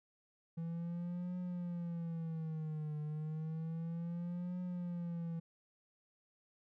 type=tone with vibrato; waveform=triangle; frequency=164.81 Hz; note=E3; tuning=in tune; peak=-36 dBFS; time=0.57-5.4 s; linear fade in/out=10 ms; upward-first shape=triangle; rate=0.31 Hz; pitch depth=160 cents each way; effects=none